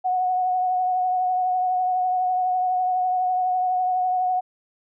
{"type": "tone with vibrato", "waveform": "sine", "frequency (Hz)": 735, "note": "F#5", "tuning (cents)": -12, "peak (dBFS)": -19, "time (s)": [0.04, 4.41], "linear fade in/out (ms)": 20, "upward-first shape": "triangle", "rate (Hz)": 12, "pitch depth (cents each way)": 26, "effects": []}